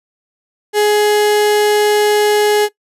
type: tone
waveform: 35% pulse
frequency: 418.6 Hz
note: G#4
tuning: 14 cents sharp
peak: -8 dBFS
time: 0.73-2.69 s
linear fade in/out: 50 ms
effects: noise-tail reverb RT60 0.1 s tail -19 dB re dry + resampled to 32000 Hz